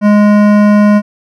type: tone with hard clipping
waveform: sine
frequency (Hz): 207.7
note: G#3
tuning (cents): 0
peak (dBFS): -6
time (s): 0.01-1.02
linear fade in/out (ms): 50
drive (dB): 15
effects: none